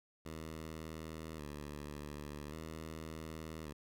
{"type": "tone with vibrato", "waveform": "10% pulse", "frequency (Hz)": 76.5, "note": "D#2", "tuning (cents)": -29, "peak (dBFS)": -36, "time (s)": [0.25, 3.73], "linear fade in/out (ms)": 10, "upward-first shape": "square", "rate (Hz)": 0.44, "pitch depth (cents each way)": 68, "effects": []}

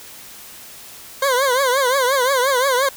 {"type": "tone with vibrato", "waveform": "20% pulse", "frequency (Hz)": 523.3, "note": "C5", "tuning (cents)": 0, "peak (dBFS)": -10, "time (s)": [1.22, 2.89], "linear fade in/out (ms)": 5, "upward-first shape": "triangle", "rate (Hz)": 5.7, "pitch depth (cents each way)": 150, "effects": ["white hiss -39 dBFS RMS until 2.96 s"]}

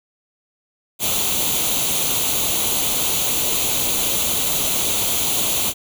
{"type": "noise with comb filter", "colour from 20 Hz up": "white", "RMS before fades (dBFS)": -20, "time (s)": [0.99, 5.74], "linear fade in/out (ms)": 50, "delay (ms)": 0.29, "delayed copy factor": 0.7, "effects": []}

